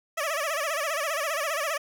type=tone with vibrato; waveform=15% pulse; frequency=610 Hz; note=D#5; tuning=34 cents flat; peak=-20 dBFS; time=0.17-1.78 s; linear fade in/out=10 ms; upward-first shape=sine; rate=15 Hz; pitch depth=150 cents each way; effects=none